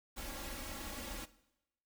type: noise with comb filter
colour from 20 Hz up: pink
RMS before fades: -44 dBFS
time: 0.16-1.26 s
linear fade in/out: 20 ms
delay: 3.6 ms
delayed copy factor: +0.75
effects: noise-tail reverb RT60 0.9 s tail -18 dB re dry